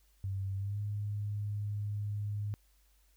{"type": "tone with pitch glide", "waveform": "sine", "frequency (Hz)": [97.1, 103.47], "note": ["G2", "G#2"], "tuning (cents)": [-16, -6], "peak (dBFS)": -33, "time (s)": [0.24, 2.54], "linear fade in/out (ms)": 0, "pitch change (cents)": 110, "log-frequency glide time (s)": [0.56, 0.79], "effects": ["added 50 Hz sine -65 dBFS peak until 3.16 s", "white hiss -72 dBFS RMS until 3.16 s"]}